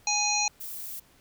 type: harmonic tone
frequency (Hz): 830.6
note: G#5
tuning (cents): 0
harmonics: 1 / 3 / 5 / 7 / 8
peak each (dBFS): -30 / -30 / -30 / -30 / -30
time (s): 0.07-0.48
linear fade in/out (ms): 2
type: noise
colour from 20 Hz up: violet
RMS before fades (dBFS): -38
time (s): 0.6-1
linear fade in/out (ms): 10
effects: pink hiss -60 dBFS RMS until 1.2 s